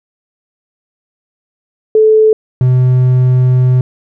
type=tone pair in turn; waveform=sine / triangle; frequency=435.1 / 127.06 Hz; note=A4 / B2; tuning=-19 / +50 cents; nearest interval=octave + major sixth; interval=2131 cents; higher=first; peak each=-4 dBFS; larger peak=neither; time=1.95-2.33 / 2.61-3.81 s; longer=second; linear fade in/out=2 ms; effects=none